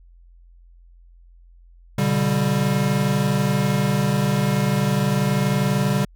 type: chord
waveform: square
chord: G major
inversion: first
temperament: equal with one note detuned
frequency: 123.47 / 143.81 / 196 Hz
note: B2 / D3 / G3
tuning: 0 / -36 / 0 cents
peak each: -26 / -22 / -22 dBFS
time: 1.98-6.05 s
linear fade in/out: 5 ms
effects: added 43 Hz sine -46 dBFS peak until 6.15 s